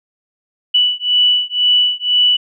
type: beating tone pair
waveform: sine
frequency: 2960 / 2962 Hz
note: F#7 / F#7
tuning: 0 / +1 cents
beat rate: 2 Hz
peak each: -14 dBFS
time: 0.74-2.37 s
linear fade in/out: 10 ms
effects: none